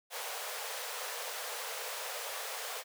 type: high-pass noise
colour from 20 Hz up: pink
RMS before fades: -40 dBFS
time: 0.1-2.84 s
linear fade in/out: 50 ms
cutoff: 440 Hz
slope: 96 dB/octave
effects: none